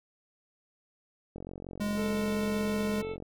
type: click train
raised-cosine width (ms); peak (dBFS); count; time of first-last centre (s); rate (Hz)
2; -28; 86; 1.36-3.224; 45.6
type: tone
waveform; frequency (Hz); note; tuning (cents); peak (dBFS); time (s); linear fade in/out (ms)
square; 206.6; G#3; -9; -30; 1.8-3.02; 10
type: harmonic tone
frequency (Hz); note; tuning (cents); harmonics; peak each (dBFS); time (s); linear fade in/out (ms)
440; A4; 0; 1 / 2 / 3 / 5 / 6 / 7 / 8 / 9; -34 / -50 / -49 / -49 / -51 / -62 / -57 / -61; 1.95-3.17; 50
effects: none